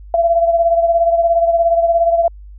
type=beating tone pair; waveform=sine; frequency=673 / 690 Hz; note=E5 / F5; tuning=+36 / -21 cents; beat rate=17 Hz; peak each=-11 / -18 dBFS; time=0.14-2.28 s; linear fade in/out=2 ms; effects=added 50 Hz sine -33 dBFS peak until 2.58 s